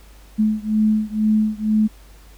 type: beating tone pair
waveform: sine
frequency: 214.4 / 216.5 Hz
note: A3 / A3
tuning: -45 / -28 cents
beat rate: 2.1 Hz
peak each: -18 / -19 dBFS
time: 0.38-1.88 s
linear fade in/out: 20 ms
effects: added 50 Hz sine -43 dBFS peak until 2.37 s + pink hiss -51 dBFS RMS until 2.37 s